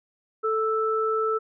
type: tone pair together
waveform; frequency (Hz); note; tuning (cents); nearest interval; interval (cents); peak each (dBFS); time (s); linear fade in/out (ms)
sine; 440 / 1320; A4 / E6; 0 / +2; octave + perfect fifth; 1902; -24 / -25; 0.43-1.39; 20
effects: none